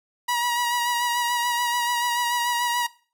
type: tone with vibrato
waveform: sawtooth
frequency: 961 Hz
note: B5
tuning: 48 cents flat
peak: -18 dBFS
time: 0.28-2.87 s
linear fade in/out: 10 ms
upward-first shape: sine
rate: 6.9 Hz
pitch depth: 27 cents each way
effects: noise-tail reverb RT60 0.4 s tail -20 dB re dry